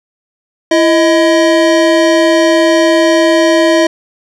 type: tone pair together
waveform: square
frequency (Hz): 333.7 / 630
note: E4 / D#5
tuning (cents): +21 / +21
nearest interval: major seventh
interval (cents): 1100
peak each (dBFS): -10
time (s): 0.71-3.87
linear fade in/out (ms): 5
effects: low-pass 6000 Hz 12 dB/octave